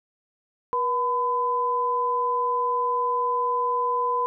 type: tone pair together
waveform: sine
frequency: 483.1 / 1008 Hz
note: B4 / B5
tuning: -38 / +35 cents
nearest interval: octave + minor second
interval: 1273 cents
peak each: -28 / -22 dBFS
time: 0.73-4.26 s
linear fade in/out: 0 ms
effects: none